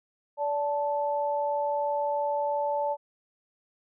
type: tone pair together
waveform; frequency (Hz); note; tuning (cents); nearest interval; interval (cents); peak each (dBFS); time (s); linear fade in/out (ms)
sine; 578.1 / 877; D5 / A5; -27 / -6; perfect fifth; 721; -28; 0.37-2.97; 50
effects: none